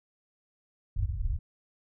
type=low-pass noise; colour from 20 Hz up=pink; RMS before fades=-30 dBFS; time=0.96-1.39 s; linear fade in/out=5 ms; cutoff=110 Hz; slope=48 dB/octave; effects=none